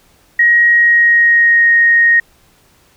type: tone with pitch glide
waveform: sine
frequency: 1890 to 1866.1 Hz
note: A#6 to A#6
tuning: +23 to +1 cents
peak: -6 dBFS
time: 0.39-2.2 s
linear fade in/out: 5 ms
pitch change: -22 cents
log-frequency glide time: 0.7-1.7 s
effects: pink hiss -51 dBFS RMS until 2.96 s